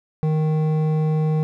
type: tone with hard clipping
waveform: sine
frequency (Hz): 155.56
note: D#3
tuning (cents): 0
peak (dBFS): -19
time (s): 0.23-1.43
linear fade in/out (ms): 0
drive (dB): 10
effects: none